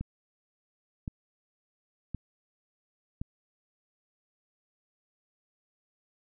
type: click train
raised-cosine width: 5 ms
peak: -22 dBFS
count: 4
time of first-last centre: 0.01-3.215 s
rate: 0.936 Hz
effects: none